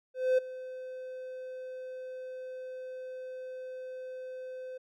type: tone with ADSR envelope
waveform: triangle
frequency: 513 Hz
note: C5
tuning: 34 cents flat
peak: -19 dBFS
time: 0.14-4.78 s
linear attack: 240 ms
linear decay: 11 ms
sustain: -18 dB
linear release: 10 ms
effects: none